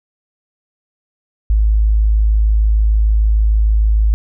sine tone, 53.3 Hz, G#1, 46 cents sharp, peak -9 dBFS, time 1.5-4.14 s, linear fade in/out 0 ms, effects none

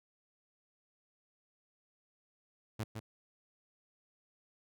sawtooth tone with echo, 110 Hz, A2, in tune, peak -31 dBFS, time 2.79-2.84 s, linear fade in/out 10 ms, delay 160 ms, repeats 1, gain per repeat -5 dB, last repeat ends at 3 s, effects none

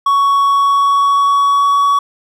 triangle tone with pitch glide, 1116 to 1128.3 Hz, C#6 to C#6, +11 to +30 cents, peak -7 dBFS, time 0.06-1.99 s, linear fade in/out 5 ms, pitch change +19 cents, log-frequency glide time 0.43-1.86 s, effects none

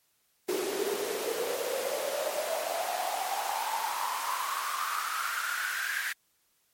pink noise with high-pass filter sweep, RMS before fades -32 dBFS, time 0.48-6.13 s, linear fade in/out 10 ms, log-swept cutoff 360 to 1700 Hz, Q 8.1, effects white hiss -71 dBFS RMS until 6.73 s + MP3 64 kbps

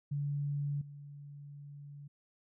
sine tone with level steps, 143.6 Hz, D3, 39 cents flat, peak -32 / -46 dBFS, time 0.11-2.08 s, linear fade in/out 10 ms, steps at 0.81 s, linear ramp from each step 5 ms, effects none

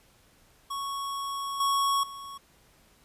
square tone with level steps, 1108.7 Hz, C#6, in tune, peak -32 / -24 / -40 dBFS, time 0.7-2.38 s, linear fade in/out 10 ms, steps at 1.6 / 2.03 s, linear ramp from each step 5 ms, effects pink hiss -61 dBFS RMS until 3.04 s + resampled to 32000 Hz

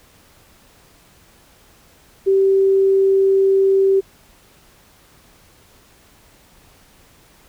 sine tone, 387.8 Hz, G4, 19 cents flat, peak -11 dBFS, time 2.26-4.01 s, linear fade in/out 20 ms, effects pink hiss -51 dBFS RMS until 7.48 s

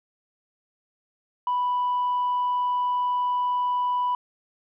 sine tone, 987.8 Hz, B5, in tune, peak -20 dBFS, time 1.47-4.15 s, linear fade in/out 2 ms, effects tanh soft clip ceiling -19 dBFS

